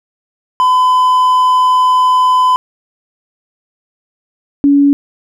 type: tone pair in turn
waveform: triangle / sine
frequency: 1011 / 283.1 Hz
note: B5 / C#4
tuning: +40 / +37 cents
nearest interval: octave + minor seventh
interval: 2203 cents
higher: first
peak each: -5 dBFS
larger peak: neither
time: 0.6-2.56 / 4.64-4.93 s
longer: first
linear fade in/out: 0 ms
effects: none